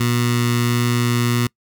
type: tone with notch filter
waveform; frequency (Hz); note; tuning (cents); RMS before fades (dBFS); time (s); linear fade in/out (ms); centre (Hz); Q
15% pulse; 120.1; B2; -48; -18; 0-1.47; 5; 560; 0.57
effects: noise-tail reverb RT60 0.1 s tail -25 dB re dry